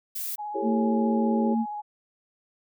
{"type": "noise", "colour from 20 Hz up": "violet", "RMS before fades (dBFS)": -32, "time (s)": [0.15, 0.36], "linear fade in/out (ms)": 10}
{"type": "tone with vibrato", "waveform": "sine", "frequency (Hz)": 836, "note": "G#5", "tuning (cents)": 11, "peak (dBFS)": -31, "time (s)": [0.38, 1.82], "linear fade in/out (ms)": 20, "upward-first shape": "triangle", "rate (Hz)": 15, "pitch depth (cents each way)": 20}
{"type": "chord", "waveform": "sine", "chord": "A dominant seventh", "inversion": "second", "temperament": "just", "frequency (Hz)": [330, 396, 440, 550], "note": ["E4", "G4", "A4", "C#5"], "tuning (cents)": [2, 18, 0, -14], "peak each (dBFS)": [-34, -30, -34, -33], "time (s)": [0.54, 1.55], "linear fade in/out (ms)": 20}
{"type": "tone", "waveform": "sine", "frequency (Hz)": 226.6, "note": "A#3", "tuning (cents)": -49, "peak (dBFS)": -22, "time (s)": [0.62, 1.66], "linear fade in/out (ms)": 50}
{"effects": []}